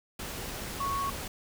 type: tone in noise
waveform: sine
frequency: 1108.7 Hz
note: C#6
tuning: in tune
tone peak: -29 dBFS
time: 0.8-1.1 s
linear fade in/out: 5 ms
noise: pink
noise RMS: -38 dBFS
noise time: 0.19-1.28 s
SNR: +6 dB
effects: none